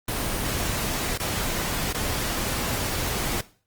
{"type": "noise with dropouts", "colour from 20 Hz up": "pink", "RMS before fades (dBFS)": -27, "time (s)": [0.08, 3.41], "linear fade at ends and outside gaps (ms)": 5, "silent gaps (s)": [[1.176, 1.197], [1.929, 1.944]], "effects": ["noise-tail reverb RT60 0.4 s tail -17 dB re dry", "Opus 24 kbps"]}